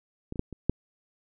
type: clicks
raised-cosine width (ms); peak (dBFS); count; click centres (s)
3; -22 / -27 / -12 / -26 / -9; 5; 0.324 / 0.358 / 0.394 / 0.527 / 0.696
effects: none